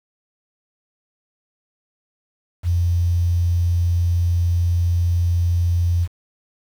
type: tone with quantisation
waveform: sine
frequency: 86.6 Hz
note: F2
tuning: 14 cents flat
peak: -15 dBFS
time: 2.63-6.08 s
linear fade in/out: 50 ms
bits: 7
effects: none